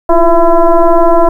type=tone with frequency modulation; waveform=sine; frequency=329.6 Hz; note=E4; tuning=in tune; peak=-3 dBFS; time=0.09-1.29 s; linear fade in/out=5 ms; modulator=339 Hz; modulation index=2; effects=7-bit